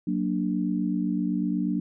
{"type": "chord", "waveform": "sine", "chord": "Gb augmented", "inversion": "none", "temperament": "equal", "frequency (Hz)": [185, 233.1, 293.7], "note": ["Gb3", "Bb3", "D4"], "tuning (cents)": [0, 0, 0], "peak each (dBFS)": [-27, -29, -28], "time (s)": [0.07, 1.8], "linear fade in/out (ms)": 5, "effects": []}